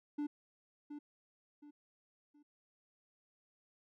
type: tone with echo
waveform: triangle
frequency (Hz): 293.7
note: D4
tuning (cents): 0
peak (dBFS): -33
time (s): 0.18-0.27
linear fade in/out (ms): 10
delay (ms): 720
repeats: 3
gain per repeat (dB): -9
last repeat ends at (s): 2.43
effects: none